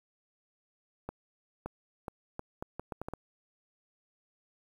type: accelerating click train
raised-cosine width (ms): 1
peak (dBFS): -23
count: 10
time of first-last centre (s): 1.09-3.136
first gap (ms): 570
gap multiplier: 0.74
effects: 9-bit